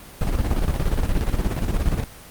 brown noise with tremolo, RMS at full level -19 dBFS, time 0.21-2.04 s, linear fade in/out 2 ms, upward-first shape square, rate 17 Hz, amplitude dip 55%, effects pink hiss -42 dBFS RMS until 2.3 s + Opus 24 kbps

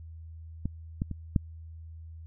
clicks, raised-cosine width 5 ms, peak -18 / -16 / -23 / -11 dBFS, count 4, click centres 0.656 / 1.019 / 1.113 / 1.362 s, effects added 81 Hz sine -42 dBFS peak until 2.26 s

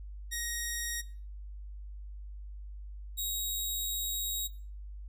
10% pulse tone pair in turn, 1880 / 3801 Hz, A#6 / A#7, +14 / +33 cents, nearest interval octave, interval 1219 cents, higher second, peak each -25 dBFS, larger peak neither, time 0.31-1.02 / 3.17-4.48 s, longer second, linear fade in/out 20 ms, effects noise-tail reverb RT60 0.4 s tail -18 dB re dry + added 50 Hz sine -41 dBFS peak until 5.08 s

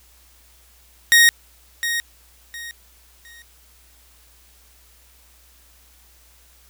sawtooth tone with echo, 1869 Hz, A#6, 4 cents sharp, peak -6 dBFS, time 1.12-1.29 s, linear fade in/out 0 ms, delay 710 ms, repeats 3, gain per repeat -11 dB, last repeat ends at 3.42 s, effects added 60 Hz sine -54 dBFS peak until 6.69 s + white hiss -54 dBFS RMS until 6.69 s

